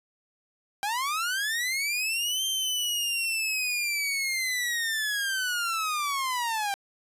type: linear two-way sweep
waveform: sawtooth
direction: up then down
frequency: 782 to 3160 to 782 Hz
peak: -23 dBFS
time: 0.83-6.74 s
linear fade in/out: 0 ms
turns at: 2.45 s
effects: resampled to 32000 Hz